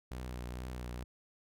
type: tone with vibrato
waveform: sawtooth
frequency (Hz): 61.74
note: B1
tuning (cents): 0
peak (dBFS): -36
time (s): 0.11-1.04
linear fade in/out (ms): 5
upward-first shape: triangle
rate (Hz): 2.2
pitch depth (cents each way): 38
effects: none